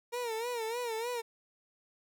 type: tone with vibrato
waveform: 30% pulse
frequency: 466.2 Hz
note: A#4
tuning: in tune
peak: -31 dBFS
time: 0.12-1.22 s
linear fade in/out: 20 ms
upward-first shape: sine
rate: 3.3 Hz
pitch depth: 100 cents each way
effects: none